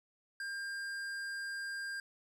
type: tone with tanh clipping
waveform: sine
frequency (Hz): 1600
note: G6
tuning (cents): +35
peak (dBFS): -40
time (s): 0.4-2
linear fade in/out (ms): 2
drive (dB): 14
effects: none